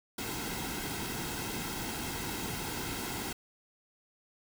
pink noise with comb filter, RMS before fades -37 dBFS, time 0.18-3.33 s, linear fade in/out 5 ms, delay 1.7 ms, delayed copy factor -0.6, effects none

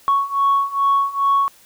sine beating tone pair, 1108.7 / 1111.1 Hz, C#6 / C#6, 0 / +4 cents, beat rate 2.4 Hz, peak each -18 / -16 dBFS, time 0.08-1.48 s, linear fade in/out 0 ms, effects tanh soft clip ceiling -9 dBFS + white hiss -50 dBFS RMS until 1.65 s

